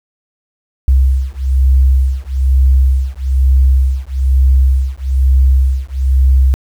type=beating tone pair; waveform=sine; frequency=65.41 / 66.51 Hz; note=C2 / C2; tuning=0 / +29 cents; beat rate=1.1 Hz; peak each=-10 dBFS; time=0.88-6.54 s; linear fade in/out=0 ms; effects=tanh soft clip ceiling -1 dBFS + 7-bit